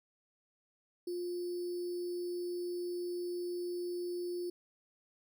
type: tone with sample-and-hold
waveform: sine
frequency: 353 Hz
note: F4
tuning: 19 cents sharp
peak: -35 dBFS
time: 1.07-4.5 s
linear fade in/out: 5 ms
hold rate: 4900 Hz
effects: none